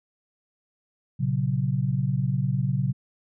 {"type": "chord", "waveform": "sine", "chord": "F# major", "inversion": "first", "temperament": "equal with one note detuned", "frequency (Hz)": [116.54, 136.45, 185], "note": ["A#2", "C#3", "F#3"], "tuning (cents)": [0, -27, 0], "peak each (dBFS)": [-27, -24, -29], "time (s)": [1.19, 2.93], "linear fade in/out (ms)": 20, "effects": []}